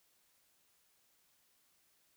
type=silence; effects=white hiss -73 dBFS RMS until 2.16 s